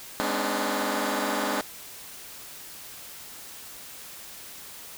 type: tone cluster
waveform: 10% pulse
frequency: 208.2 / 254.1 / 282.4 / 302.6 Hz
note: G#3 / B3 / C#4 / D#4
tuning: +5 / +49 / +32 / -48 cents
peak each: -23 dBFS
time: 0.2-1.61 s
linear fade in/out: 0 ms
effects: white hiss -43 dBFS RMS until 4.97 s